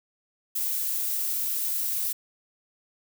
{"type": "noise", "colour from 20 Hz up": "violet", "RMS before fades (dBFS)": -28, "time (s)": [0.55, 2.13], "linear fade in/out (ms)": 10, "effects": []}